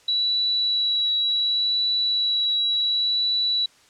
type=tone with vibrato; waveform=sine; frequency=3923 Hz; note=B7; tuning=12 cents flat; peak=-19 dBFS; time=0.08-3.66 s; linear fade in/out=5 ms; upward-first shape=sine; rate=0.69 Hz; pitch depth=10 cents each way; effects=white hiss -55 dBFS RMS until 3.89 s + low-pass 7000 Hz 12 dB/octave